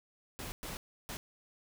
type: noise bursts at uneven times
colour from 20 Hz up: pink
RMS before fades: -42 dBFS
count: 3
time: 0.39-0.52 / 0.63-0.77 / 1.09-1.17 s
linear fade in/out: 0 ms
effects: none